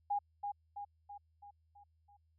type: tone with echo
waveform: sine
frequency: 815 Hz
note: G#5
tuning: 33 cents flat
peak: -31 dBFS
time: 0.1-0.19 s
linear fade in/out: 10 ms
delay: 330 ms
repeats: 6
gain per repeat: -5 dB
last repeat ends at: 2.17 s
effects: added 80 Hz sine -70 dBFS peak until 2.38 s